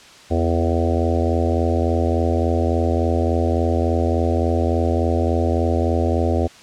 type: harmonic tone with a mistuned harmonic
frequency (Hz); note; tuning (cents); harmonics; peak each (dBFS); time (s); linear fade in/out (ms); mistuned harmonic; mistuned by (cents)
83.5; E2; +23; 1 / 3 / 4 / 5 / 6 / 7 / 8 / 9; -19 / -24 / -25 / -26 / -27 / -27 / -28 / -29; 0.3-6.48; 20; 3; -32
effects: white hiss -44 dBFS RMS until 6.62 s + low-pass 6000 Hz 12 dB/octave